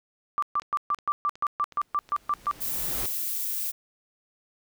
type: tone bursts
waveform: sine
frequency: 1174.7 Hz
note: D6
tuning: in tune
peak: -22 dBFS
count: 13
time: 0.38-2.512 s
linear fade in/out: 0 ms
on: 44 ms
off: 130 ms
type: click train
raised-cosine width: 0.2 ms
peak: -28 dBFS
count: 6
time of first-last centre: 0.62-2.458 s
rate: 2.72 Hz
type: noise with exponential growth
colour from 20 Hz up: pink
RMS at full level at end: -34 dBFS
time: 1.72-3.06 s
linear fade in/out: 2 ms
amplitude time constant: 290 ms
type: noise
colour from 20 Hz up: violet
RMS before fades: -30 dBFS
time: 2.6-3.72 s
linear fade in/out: 20 ms
effects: none